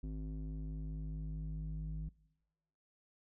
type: tone with low-pass filter sweep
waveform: square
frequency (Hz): 52.3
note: G#1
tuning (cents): +13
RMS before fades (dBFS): -41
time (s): 0.03-2.09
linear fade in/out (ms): 5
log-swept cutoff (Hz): 260 to 150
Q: 2.2
effects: noise-tail reverb RT60 1.0 s tail -23 dB re dry